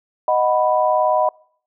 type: chord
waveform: sine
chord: B major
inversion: first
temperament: equal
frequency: 622.3 / 740 / 987.8 Hz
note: D#5 / F#5 / B5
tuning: 0 / 0 / 0 cents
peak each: -17 / -19 / -19 dBFS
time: 0.28-1.29 s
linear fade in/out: 2 ms
effects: noise-tail reverb RT60 0.6 s tail -26 dB re dry